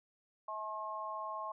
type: harmonic tone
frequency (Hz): 214.7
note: A3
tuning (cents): -42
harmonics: 3 / 4 / 5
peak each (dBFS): -45 / -45 / -40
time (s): 0.48-1.52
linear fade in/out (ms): 5
effects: none